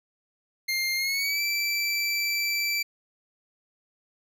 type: tone with pitch glide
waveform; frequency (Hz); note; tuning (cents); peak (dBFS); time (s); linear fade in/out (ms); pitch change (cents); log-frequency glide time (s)
25% pulse; 2113 to 2331; C7 to D7; +16 to -14; -21; 0.68-2.83; 10; +170; 0.96-1.41
effects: none